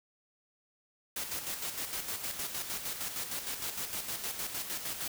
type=noise with tremolo; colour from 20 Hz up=white; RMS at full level=-36 dBFS; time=1.16-5.08 s; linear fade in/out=5 ms; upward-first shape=square; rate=6.5 Hz; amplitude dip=50%; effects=none